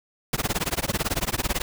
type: noise with tremolo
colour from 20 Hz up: pink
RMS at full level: -23 dBFS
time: 0.33-1.62 s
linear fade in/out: 2 ms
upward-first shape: sine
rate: 18 Hz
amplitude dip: 100%
effects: none